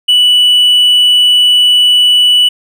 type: tone with hard clipping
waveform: sine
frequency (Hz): 2960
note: F#7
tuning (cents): 0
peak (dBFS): -5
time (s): 0.08-2.49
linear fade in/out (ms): 10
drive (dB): 2
effects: none